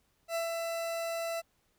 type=tone with ADSR envelope; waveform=40% pulse; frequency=667 Hz; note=E5; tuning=20 cents sharp; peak=-29 dBFS; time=0.28-1.42 s; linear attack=72 ms; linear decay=130 ms; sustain=-3 dB; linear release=29 ms; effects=pink hiss -73 dBFS RMS until 1.78 s